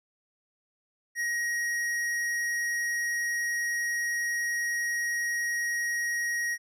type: tone with tanh clipping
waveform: triangle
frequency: 1889 Hz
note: A#6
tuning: 22 cents sharp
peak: -29 dBFS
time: 1.15-6.58 s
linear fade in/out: 50 ms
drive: 18 dB
effects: none